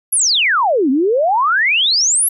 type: exponential two-way sweep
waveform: sine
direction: down then up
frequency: 11730 to 251.1 to 11730 Hz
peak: -11 dBFS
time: 0.12-2.29 s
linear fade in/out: 10 ms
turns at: 0.9 s
effects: none

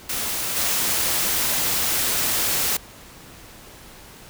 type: noise with level steps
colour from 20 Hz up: white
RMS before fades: -26 / -22 dBFS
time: 0.09-2.77 s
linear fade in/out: 5 ms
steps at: 0.56 s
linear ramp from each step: 10 ms
effects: pink hiss -44 dBFS RMS until 4.29 s

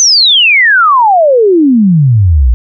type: exponential sweep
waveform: sine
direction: down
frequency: 6310 to 55 Hz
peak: -3 dBFS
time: 0-2.54 s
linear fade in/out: 0 ms
effects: none

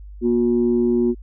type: tone pair together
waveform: sine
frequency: 238.6 / 360.6 Hz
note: A#3 / F#4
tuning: +41 / -45 cents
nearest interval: perfect fifth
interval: 714 cents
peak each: -17 dBFS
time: 0.21-1.15 s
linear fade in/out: 50 ms
effects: tanh soft clip ceiling -8 dBFS + added 50 Hz sine -35 dBFS peak until 1.22 s

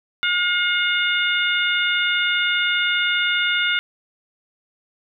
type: harmonic tone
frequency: 715 Hz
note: F5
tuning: 41 cents sharp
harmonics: 2 / 3 / 4 / 5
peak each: -21 / -23 / -24 / -25 dBFS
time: 0.23-3.79 s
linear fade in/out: 0 ms
effects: none

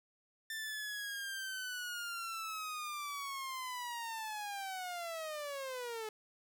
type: linear sweep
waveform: sawtooth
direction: down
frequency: 1786 to 426.4 Hz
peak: -36 dBFS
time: 0.5-6.09 s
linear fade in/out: 2 ms
effects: none

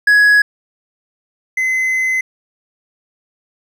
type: tone pair in turn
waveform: triangle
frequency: 1674 / 2045 Hz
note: G#6 / C7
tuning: +13 / -40 cents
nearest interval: minor third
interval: 347 cents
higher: second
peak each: -5 / -12 dBFS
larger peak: first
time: 0.07-0.42 / 1.57-2.21 s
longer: second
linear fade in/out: 5 ms
effects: none

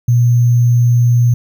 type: tone with sample-and-hold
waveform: sine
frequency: 120 Hz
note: B2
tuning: 49 cents flat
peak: -7 dBFS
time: 0.08-1.34 s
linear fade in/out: 5 ms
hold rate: 6300 Hz
effects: none

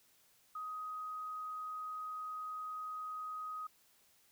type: tone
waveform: sine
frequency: 1255 Hz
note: D#6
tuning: 15 cents sharp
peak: -40 dBFS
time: 0.55-3.67 s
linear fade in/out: 5 ms
effects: white hiss -69 dBFS RMS until 4.31 s

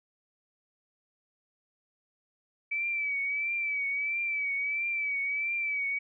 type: tone with vibrato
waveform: sine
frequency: 2300 Hz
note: D7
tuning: 37 cents flat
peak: -28 dBFS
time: 2.71-5.99 s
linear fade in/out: 10 ms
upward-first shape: triangle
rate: 1.5 Hz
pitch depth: 64 cents each way
effects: none

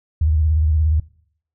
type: tone with vibrato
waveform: sine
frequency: 77.78 Hz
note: D#2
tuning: in tune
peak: -13 dBFS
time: 0.21-1 s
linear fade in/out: 5 ms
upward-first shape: square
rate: 17 Hz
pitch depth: 72 cents each way
effects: noise-tail reverb RT60 0.6 s tail -21 dB re dry

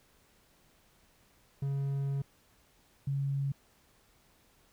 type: tone pair in turn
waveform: triangle / sine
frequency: 138.59 / 138.59 Hz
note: C#3 / C#3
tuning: 0 / 0 cents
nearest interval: unison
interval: 0 cents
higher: neither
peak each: -28 / -29 dBFS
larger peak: first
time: 1.62-2.22 / 3.07-3.52 s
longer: first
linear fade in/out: 5 ms
effects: pink hiss -66 dBFS RMS until 4.72 s

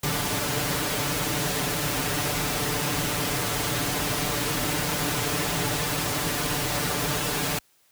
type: noise with comb filter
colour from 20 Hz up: pink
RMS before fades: -26 dBFS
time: 0.03-7.59 s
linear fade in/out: 5 ms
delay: 6.8 ms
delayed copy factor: +0.85
effects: white hiss -63 dBFS RMS until 7.91 s + high-pass 60 Hz 12 dB/octave

